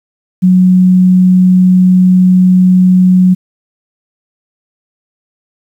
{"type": "tone", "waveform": "sine", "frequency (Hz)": 183.6, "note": "F#3", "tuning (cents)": -13, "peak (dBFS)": -3, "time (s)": [0.42, 3.35], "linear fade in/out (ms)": 20, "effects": ["7-bit"]}